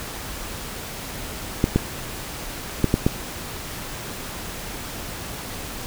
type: clicks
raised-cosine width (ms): 3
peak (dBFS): -3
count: 5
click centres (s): 1.641 / 1.76 / 2.843 / 2.941 / 3.065
effects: pink hiss -33 dBFS RMS until 5.86 s